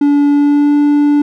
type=tone with pitch glide; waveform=triangle; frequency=287.6 to 291.6 Hz; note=D4 to D4; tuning=-36 to -12 cents; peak=-5 dBFS; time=0.01-1.22 s; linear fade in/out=5 ms; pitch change=+24 cents; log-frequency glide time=0.29-0.76 s; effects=none